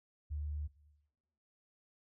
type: tone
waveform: sine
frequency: 74.3 Hz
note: D2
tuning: 21 cents sharp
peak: -36 dBFS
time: 0.3-0.68 s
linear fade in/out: 20 ms
effects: noise-tail reverb RT60 1.0 s tail -19 dB re dry